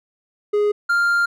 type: tone pair in turn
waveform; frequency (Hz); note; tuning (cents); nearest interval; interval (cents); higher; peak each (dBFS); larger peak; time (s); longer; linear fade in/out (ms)
triangle; 415.3 / 1396.9; G#4 / F6; 0 / 0; octave + major sixth; 2100; second; -13; neither; 0.53-0.72 / 0.89-1.26; second; 10
effects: none